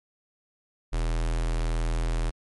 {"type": "tone with notch filter", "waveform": "square", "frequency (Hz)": 40.78, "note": "E1", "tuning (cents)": -18, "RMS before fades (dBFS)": -26, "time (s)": [0.92, 2.31], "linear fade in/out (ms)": 20, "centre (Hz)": 180, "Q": 1.8, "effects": ["MP3 48 kbps"]}